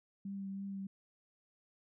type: tone with vibrato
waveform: sine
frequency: 196 Hz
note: G3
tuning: in tune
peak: -39 dBFS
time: 0.25-0.87 s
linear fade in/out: 5 ms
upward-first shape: triangle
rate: 3.1 Hz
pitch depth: 19 cents each way
effects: none